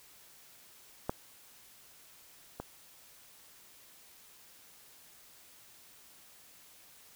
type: clicks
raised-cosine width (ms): 1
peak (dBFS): -17 / -24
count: 2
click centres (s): 1.095 / 2.6
effects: white hiss -58 dBFS RMS until 7.15 s